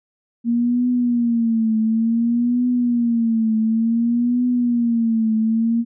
sine tone with vibrato, 233.1 Hz, A#3, in tune, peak -15 dBFS, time 0.44-5.85 s, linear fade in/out 50 ms, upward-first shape triangle, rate 0.56 Hz, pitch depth 110 cents each way, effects none

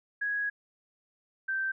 sine tone pair in turn, 1661.2 / 1559.7 Hz, G#6 / G6, 0 / -9 cents, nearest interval minor second, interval 109 cents, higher first, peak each -28 dBFS, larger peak neither, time 0.21-0.5 / 1.48-1.72 s, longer first, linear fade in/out 10 ms, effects none

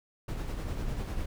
brown noise with tremolo, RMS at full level -32 dBFS, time 0.28-1.26 s, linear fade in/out 5 ms, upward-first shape sine, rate 10 Hz, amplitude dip 40%, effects none

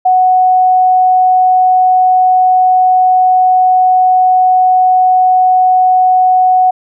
sine tone, 740 Hz, F#5, in tune, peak -5 dBFS, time 0.05-6.71 s, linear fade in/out 10 ms, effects none

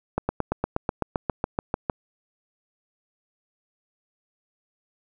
slowing click train, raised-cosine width 1 ms, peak -9 dBFS, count 14, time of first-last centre 0.18-1.898 s, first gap 110 ms, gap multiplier 1.03, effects none

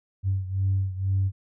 sine beating tone pair, 95.6 / 97.7 Hz, G2 / G2, -43 / -5 cents, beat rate 2.1 Hz, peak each -23 / -27 dBFS, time 0.23-1.32 s, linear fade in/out 50 ms, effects tanh soft clip ceiling -16 dBFS

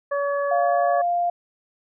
harmonic tone, 567 Hz, C#5, 39 cents sharp, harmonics 1 / 2 / 3, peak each -22 / -28 / -32 dBFS, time 0.11-1.02 s, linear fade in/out 10 ms
sine tone, 698.5 Hz, F5, in tune, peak -19 dBFS, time 0.51-1.3 s, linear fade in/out 5 ms
effects none

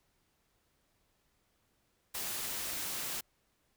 white noise, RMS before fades -38 dBFS, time 2.14-3.21 s, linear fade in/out 10 ms, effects pink hiss -75 dBFS RMS until 3.76 s

